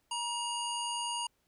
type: harmonic tone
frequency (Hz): 950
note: A#5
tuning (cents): +33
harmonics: 1 / 3 / 5 / 7 / 9 / 10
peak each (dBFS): -36 / -37 / -45 / -44 / -47 / -44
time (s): 0.11-1.27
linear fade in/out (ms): 5
effects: pink hiss -75 dBFS RMS until 1.47 s